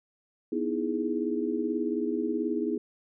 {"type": "chord", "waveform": "sine", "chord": "E major seventh", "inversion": "second", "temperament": "equal", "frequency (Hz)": [246.9, 311.1, 329.6, 415.3], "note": ["B3", "D#4", "E4", "G#4"], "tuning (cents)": [0, 0, 0, 0], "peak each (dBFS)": -32, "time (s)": [0.52, 2.78], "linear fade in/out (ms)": 5, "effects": []}